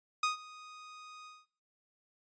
sawtooth tone with ADSR envelope, 1244.5 Hz, D#6, in tune, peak -23 dBFS, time 0.23-1.46 s, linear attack 4 ms, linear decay 130 ms, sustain -22 dB, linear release 200 ms, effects noise-tail reverb RT60 0.4 s tail -20 dB re dry + resampled to 16000 Hz

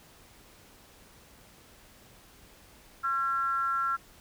sine tone with frequency modulation, 1360 Hz, F6, 46 cents flat, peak -26 dBFS, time 3.03-3.97 s, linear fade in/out 20 ms, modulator 284 Hz, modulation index 0.48, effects pink hiss -56 dBFS RMS until 4.2 s

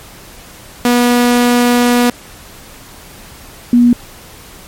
sawtooth / sine tone pair in turn, 242.8 / 241.1 Hz, B3 / B3, -29 / -41 cents, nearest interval unison, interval 12 cents, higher first, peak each -4 dBFS, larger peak neither, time 0.85-2.1 / 3.73-3.93 s, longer first, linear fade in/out 2 ms, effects pink hiss -36 dBFS RMS until 4.67 s + MP3 64 kbps

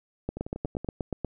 two click trains, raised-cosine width 2 ms, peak -22 / -16 dBFS, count 6 / 9, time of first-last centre 0.37-0.846 / 0.29-1.247 s, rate 10.5 / 8.36 Hz, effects none

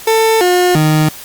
30% pulse tone with pitch steps, 445.5 / 359 / 154.5 Hz, A4 / F4 / D#3, +22 / +48 / -12 cents, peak -6 dBFS, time 0.07-1.09 s, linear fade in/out 5 ms, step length 340 ms, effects white hiss -32 dBFS RMS until 1.24 s + Opus 48 kbps

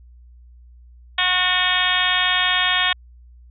harmonic tone with a mistuned harmonic, 364.4 Hz, F#4, 26 cents flat, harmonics 2 / 3 / 4 / 5 / 6 / 7 / 8 / 9 / 10, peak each -28 / -26 / -27 / -22 / -26 / -28 / -27 / -22 / -25 dBFS, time 1.18-2.93 s, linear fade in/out 5 ms, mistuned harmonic 6, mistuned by +39 cents, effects added 60 Hz sine -43 dBFS peak until 3.5 s

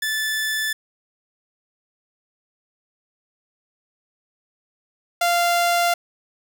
sawtooth tone pair in turn, 1748 / 693.7 Hz, A6 / F5, -12 / -12 cents, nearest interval octave + major third, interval 1600 cents, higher first, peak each -18 / -13 dBFS, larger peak second, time 0.02-0.73 / 5.21-5.94 s, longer second, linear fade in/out 5 ms, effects 8-bit

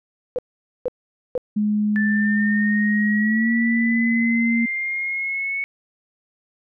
sine tone bursts, 501 Hz, B4, 25 cents sharp, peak -19 dBFS, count 3, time 0.36-1.378 s, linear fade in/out 0 ms, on 26 ms, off 470 ms
sine tone with pitch glide, 210 to 231.7 Hz, G#3 to A#3, +19 to -10 cents, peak -17 dBFS, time 1.56-4.66 s, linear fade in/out 10 ms, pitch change +171 cents, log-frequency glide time 3.18-3.51 s
sine linear sweep, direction up, 1755 to 2217 Hz, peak -22 dBFS, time 1.96-5.64 s, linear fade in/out 0 ms
effects none

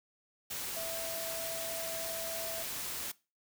sine tone in noise, 659.3 Hz, E5, in tune, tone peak -39 dBFS, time 0.76-2.63 s, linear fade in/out 10 ms, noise white, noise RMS -39 dBFS, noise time 0.5-3.12 s, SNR -3 dB, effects noise-tail reverb RT60 0.3 s tail -21 dB re dry

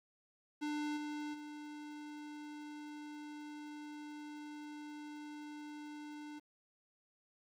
square tone with level steps, 298.1 Hz, D4, 26 cents sharp, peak -37 / -41 / -47 dBFS, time 0.61-6.4 s, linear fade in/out 20 ms, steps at 0.96 / 1.33 s, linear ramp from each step 20 ms, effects low-pass 6000 Hz 12 dB/octave + 11-bit

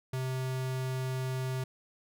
square tone, 130 Hz, C3, 11 cents flat, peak -32 dBFS, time 0.13-1.64 s, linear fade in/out 5 ms, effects none

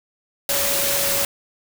sine tone in noise, 560 Hz, C#5, 18 cents sharp, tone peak -27 dBFS, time 0.49-1.25 s, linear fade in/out 2 ms, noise white, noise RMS -21 dBFS, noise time 0.49-1.25 s, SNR -9 dB, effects none

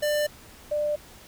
square / sine tone pair in turn, 595 / 595 Hz, D5 / D5, +22 / +22 cents, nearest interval unison, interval 0 cents, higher neither, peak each -23 dBFS, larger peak neither, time 0.02-0.27 / 0.71-0.96 s, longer neither, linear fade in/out 10 ms, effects pink hiss -49 dBFS RMS until 1.27 s

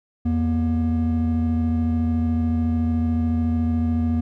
triangle tone pair together, 84.07 / 238.4 Hz, E2 / A#3, +35 / +39 cents, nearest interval octave + tritone, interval 1804 cents, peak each -19 / -18 dBFS, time 0.25-4.21 s, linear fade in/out 10 ms, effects tanh soft clip ceiling -11 dBFS

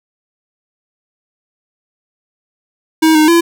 square tone with pitch steps, 318.3 / 308.7 / 338.4 Hz, D#4 / D#4 / E4, +39 / -14 / +45 cents, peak -7 dBFS, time 3.02-3.41 s, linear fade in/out 10 ms, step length 130 ms, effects none

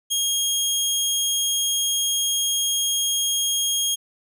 20% pulse tone, 3260 Hz, G#7, 33 cents flat, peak -15 dBFS, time 0.1-3.96 s, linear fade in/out 20 ms, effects none

